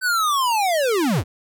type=linear sweep; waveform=square; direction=down; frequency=1536 to 60.3 Hz; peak=-18 dBFS; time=0.01-1.24 s; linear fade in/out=50 ms; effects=none